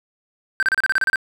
triangle tone bursts, 1559 Hz, G6, 10 cents flat, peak -13 dBFS, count 10, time 0.6-1.158 s, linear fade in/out 0 ms, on 27 ms, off 32 ms, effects none

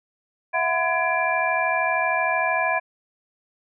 sine tone cluster, 657 / 730 / 1011 / 1678 / 2361 Hz, E5 / F#5 / B5 / G#6 / D7, -6 / -24 / +40 / +17 / +9 cents, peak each -26 dBFS, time 0.53-2.8 s, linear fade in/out 20 ms, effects none

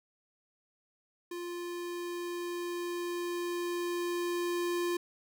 square tone with level ramp, 349.2 Hz, F4, in tune, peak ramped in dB -38 to -30 dBFS, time 1.31-4.97 s, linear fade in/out 5 ms, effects none

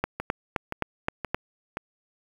two click trains, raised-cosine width 0.5 ms, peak -15 / -9 dBFS, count 4 / 6, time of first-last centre 0.2-1.771 / 0.04-1.345 s, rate 1.91 / 3.83 Hz, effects 7-bit

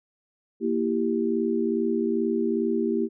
sine chord, E diminished, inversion second, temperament equal, 233.1 / 329.6 / 392 Hz, Bb3 / E4 / G4, 0 / 0 / 0 cents, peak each -26 / -27 / -26 dBFS, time 0.6-3.09 s, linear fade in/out 50 ms, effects none

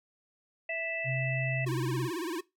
harmonic tone, 659.3 Hz, E5, in tune, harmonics 1 / 3 / 4, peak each -36 / -36 / -36 dBFS, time 0.69-1.65 s, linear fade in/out 5 ms
sine tone, 130.81 Hz, C3, in tune, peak -30 dBFS, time 1.04-2.1 s, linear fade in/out 50 ms
square tone with vibrato, 340 Hz, F4, 46 cents flat, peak -33 dBFS, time 1.66-2.41 s, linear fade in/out 10 ms, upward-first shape sine, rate 18 Hz, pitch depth 150 cents each way
effects noise-tail reverb RT60 0.2 s tail -20 dB re dry

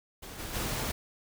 pink noise with level steps, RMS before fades -44 / -39 / -33 dBFS, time 0.22-0.92 s, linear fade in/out 10 ms, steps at 0.38 / 0.53 s, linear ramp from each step 20 ms, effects none

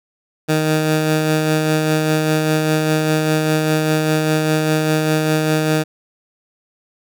15% pulse tone with tremolo, 155.56 Hz, D#3, in tune, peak -7 dBFS, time 0.48-5.84 s, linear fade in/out 20 ms, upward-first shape sine, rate 5 Hz, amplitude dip 30%, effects none

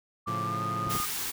sine tone with pitch glide, 1174.7 to 1229.5 Hz, D6 to D#6, 0 to -21 cents, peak -30 dBFS, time 0.26-1.06 s, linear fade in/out 20 ms, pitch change +79 cents, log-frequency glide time 0.42-0.62 s
sawtooth chord, A augmented, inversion none, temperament equal, 110 / 138.59 / 174.61 Hz, A2 / C#3 / E#3, 0 / 0 / 0 cents, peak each -32 / -36 / -34 dBFS, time 0.27-0.98 s, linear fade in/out 10 ms
clicks, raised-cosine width 3 ms, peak -26 dBFS, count 3, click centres 0.871 / 0.951 / 1.001 s
white band-stop noise, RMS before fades -33 dBFS, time 0.89-1.32 s, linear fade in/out 20 ms, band 490 to 730 Hz, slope 96 dB/octave
effects none

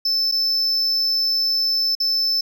triangle tone with dropouts, 5274 Hz, E8, in tune, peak -16 dBFS, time 0.05-2.41 s, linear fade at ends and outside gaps 5 ms, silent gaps 0.315-0.321 / 1.952-2.001 s, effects none

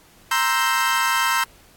30% pulse chord, C dominant seventh, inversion third, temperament equal with one note detuned, 935.6 / 1046.5 / 1318.5 / 1568 Hz, Bb5 / C6 / E6 / G6, +6 / 0 / 0 / 0 cents, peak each -21 dBFS, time 0.31-1.44 s, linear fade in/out 5 ms, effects pink hiss -52 dBFS RMS until 1.76 s + AAC 64 kbps

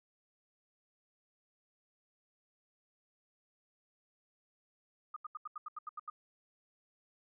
sine tone bursts, 1230 Hz, D#6, 20 cents flat, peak -39 dBFS, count 10, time 5.14-6.1 s, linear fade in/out 5 ms, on 24 ms, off 80 ms, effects none

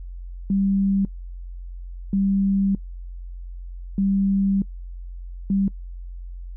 sine tone bursts at uneven times, 196 Hz, G3, in tune, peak -17 dBFS, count 4, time 0.5-1.05 / 2.13-2.75 / 3.98-4.62 / 5.5-5.68 s, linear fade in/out 2 ms, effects noise-tail reverb RT60 0.1 s tail -23 dB re dry + added 44 Hz sine -32 dBFS peak until 6.56 s

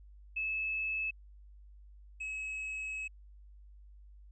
sine / triangle tone pair in turn, 2603 / 2570 Hz, E7 / E7, -22 / -45 cents, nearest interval unison, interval 23 cents, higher first, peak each -32 / -35 dBFS, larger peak first, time 0.36-1.11 / 2.2-3.08 s, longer second, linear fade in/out 10 ms, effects added 50 Hz sine -52 dBFS peak until 4.31 s + resampled to 22050 Hz

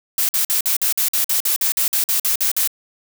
blue noise bursts, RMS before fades -18 dBFS, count 16, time 0.18-2.675 s, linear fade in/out 2 ms, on 110 ms, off 49 ms, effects none

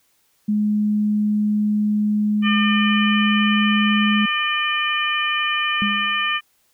sine tone, 210 Hz, G#3, 19 cents sharp, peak -16 dBFS, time 0.48-4.26 s, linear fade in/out 10 ms
harmonic tone, 602 Hz, D5, 43 cents sharp, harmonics 2 / 3 / 4 / 5, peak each -24 / -24 / -24 / -24 dBFS, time 2.42-6.41 s, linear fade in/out 50 ms
sine tone with exponential decay, 205.2 Hz, G#3, 21 cents flat, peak -18 dBFS, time 5.82-6.38 s, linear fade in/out 0 ms, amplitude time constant 120 ms
effects white hiss -63 dBFS RMS until 6.73 s

